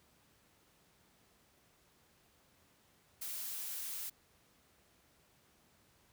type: noise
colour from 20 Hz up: blue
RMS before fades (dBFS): -42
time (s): 3.21-4.1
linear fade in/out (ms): 10
effects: pink hiss -69 dBFS RMS until 6.12 s + high-pass 60 Hz 12 dB/octave